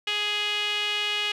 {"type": "tone with band-pass filter", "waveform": "sawtooth", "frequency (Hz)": 416.5, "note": "G#4", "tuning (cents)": 5, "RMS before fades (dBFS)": -27, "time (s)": [0.07, 1.32], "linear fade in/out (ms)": 5, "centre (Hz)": 2900, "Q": 4.1, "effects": []}